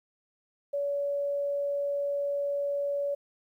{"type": "tone", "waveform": "sine", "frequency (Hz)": 568, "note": "C#5", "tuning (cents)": 42, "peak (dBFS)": -27, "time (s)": [0.73, 3.15], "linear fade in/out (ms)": 10, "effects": ["11-bit"]}